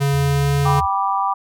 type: tone with pitch glide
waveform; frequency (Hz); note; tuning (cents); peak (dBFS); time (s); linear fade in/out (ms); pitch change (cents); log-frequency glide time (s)
square; 140.2 to 141.67; C#3 to C#3; +20 to +38; -16; 0-0.81; 20; +18; 0.11-0.52
type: tone with vibrato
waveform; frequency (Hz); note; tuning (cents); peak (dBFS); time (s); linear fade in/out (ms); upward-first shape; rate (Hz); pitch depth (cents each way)
sine; 78.1; D#2; +7; -25; 0.12-0.87; 20; sine; 2.2; 140
type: chord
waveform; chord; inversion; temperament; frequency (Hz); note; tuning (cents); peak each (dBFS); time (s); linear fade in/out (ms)
sine; G major; none; just; 784 / 980 / 1176; G5 / B5 / D6; 0 / -14 / +2; -21; 0.65-1.34; 10
effects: none